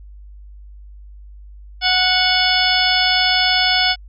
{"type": "harmonic tone with a mistuned harmonic", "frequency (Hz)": 737, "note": "F#5", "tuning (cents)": -7, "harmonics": [1, 2, 3, 4, 5, 6, 7], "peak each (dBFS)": [-21, -21, -21, -21, -21, -21, -21], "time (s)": [1.81, 3.96], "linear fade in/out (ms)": 50, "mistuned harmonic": 5, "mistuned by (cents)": -110, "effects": ["added 50 Hz sine -36 dBFS peak until 4.08 s"]}